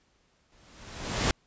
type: noise with exponential growth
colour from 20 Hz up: pink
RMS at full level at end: -23 dBFS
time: 0.52-1.31 s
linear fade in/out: 1 ms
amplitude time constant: 170 ms
effects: pink hiss -68 dBFS RMS until 1.46 s + resampled to 16000 Hz